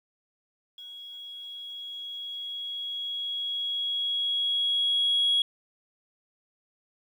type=tone with level ramp; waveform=sine; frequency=3322 Hz; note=G#7; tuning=in tune; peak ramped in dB=-41 to -19 dBFS; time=0.78-5.42 s; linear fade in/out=2 ms; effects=tanh soft clip ceiling -17 dBFS + 10-bit